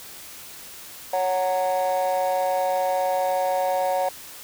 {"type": "chord", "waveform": "triangle", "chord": "F# major", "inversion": "second", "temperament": "just", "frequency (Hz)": [555, 740, 925], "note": ["C#5", "F#5", "A#5"], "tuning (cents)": [2, 0, -14], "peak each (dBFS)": [-21, -21, -26], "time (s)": [1.13, 4.09], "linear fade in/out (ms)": 5, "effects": ["tanh soft clip ceiling -13 dBFS", "white hiss -41 dBFS RMS until 4.43 s"]}